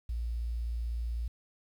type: tone with quantisation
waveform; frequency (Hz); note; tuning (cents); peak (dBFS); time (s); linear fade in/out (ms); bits
sine; 58; A#1; -8; -31; 0.09-1.28; 5; 10
effects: none